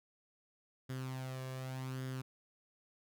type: tone with flanger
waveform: sawtooth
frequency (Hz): 130.3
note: C3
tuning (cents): -7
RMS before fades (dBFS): -42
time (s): 0.89-2.22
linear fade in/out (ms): 10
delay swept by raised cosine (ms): 0.59 to 1.79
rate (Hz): 0.86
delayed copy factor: +0.55
effects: none